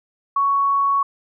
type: tone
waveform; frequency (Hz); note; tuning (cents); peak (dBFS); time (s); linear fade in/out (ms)
sine; 1114; C#6; +8; -15; 0.36-1.03; 5
effects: none